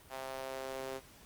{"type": "tone with high-pass filter sweep", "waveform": "sawtooth", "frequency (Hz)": 132.7, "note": "C3", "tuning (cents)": 25, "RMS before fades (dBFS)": -42, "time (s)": [0.09, 1.01], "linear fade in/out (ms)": 50, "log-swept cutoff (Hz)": [690, 430], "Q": 2.2, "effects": ["pink hiss -58 dBFS RMS until 1.25 s", "Opus 32 kbps"]}